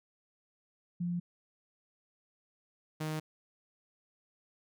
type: tone pair in turn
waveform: sine / sawtooth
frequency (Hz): 174.61 / 155.56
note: F3 / D#3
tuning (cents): 0 / 0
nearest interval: major second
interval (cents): 200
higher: first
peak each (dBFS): -31 / -30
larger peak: second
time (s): 1-1.2 / 3-3.2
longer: neither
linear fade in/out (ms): 10
effects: none